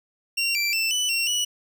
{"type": "tone with pitch steps", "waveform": "25% pulse", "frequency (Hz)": [2753, 2348, 2669, 2983, 2732, 2941], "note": ["F7", "D7", "E7", "F#7", "F7", "F#7"], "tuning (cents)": [-25, -1, 21, 13, -39, -11], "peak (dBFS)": -18, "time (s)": [0.37, 1.45], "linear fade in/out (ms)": 10, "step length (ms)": 180, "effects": []}